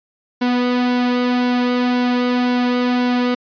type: tone with flanger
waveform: sawtooth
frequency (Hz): 246.9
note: B3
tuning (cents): 0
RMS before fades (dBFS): -17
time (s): 0.41-3.35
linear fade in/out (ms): 10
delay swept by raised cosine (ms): 1.6 to 2.9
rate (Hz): 1.9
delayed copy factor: -0.55
effects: resampled to 11025 Hz